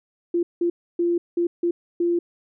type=tone bursts at uneven times; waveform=sine; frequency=345 Hz; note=F4; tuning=21 cents flat; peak=-18 dBFS; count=6; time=0.34-0.43 / 0.61-0.7 / 0.99-1.18 / 1.37-1.47 / 1.63-1.71 / 2-2.19 s; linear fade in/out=5 ms; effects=none